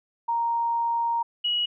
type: tone pair in turn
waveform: sine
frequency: 932.3 / 2912 Hz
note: A#5 / F#7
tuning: 0 / -28 cents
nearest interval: octave + minor sixth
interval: 1972 cents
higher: second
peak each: -22 dBFS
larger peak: neither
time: 0.28-1.23 / 1.44-1.66 s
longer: first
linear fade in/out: 10 ms
effects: none